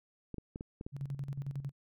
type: clicks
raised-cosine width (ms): 3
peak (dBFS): -28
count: 6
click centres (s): 0.343 / 0.383 / 0.559 / 0.609 / 0.811 / 0.865
type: tone with tremolo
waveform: sine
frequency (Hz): 138.59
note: C#3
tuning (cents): 0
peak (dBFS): -34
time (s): 0.92-1.72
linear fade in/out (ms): 50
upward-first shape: square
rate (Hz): 11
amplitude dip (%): 70
effects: none